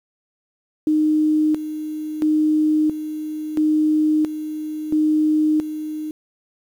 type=tone with tremolo; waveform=sine; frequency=307.6 Hz; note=D#4; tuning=20 cents flat; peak=-14 dBFS; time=0.87-6.11 s; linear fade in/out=2 ms; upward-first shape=square; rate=0.74 Hz; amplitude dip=70%; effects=8-bit